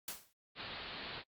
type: noise with exponential decay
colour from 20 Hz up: white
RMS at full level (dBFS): -39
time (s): 0.08-0.33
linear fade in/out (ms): 2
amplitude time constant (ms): 54
type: low-pass noise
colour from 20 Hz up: white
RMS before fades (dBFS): -46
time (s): 0.55-1.24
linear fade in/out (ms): 50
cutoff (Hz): 4500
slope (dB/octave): 96
effects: noise-tail reverb RT60 0.1 s tail -26 dB re dry + Opus 48 kbps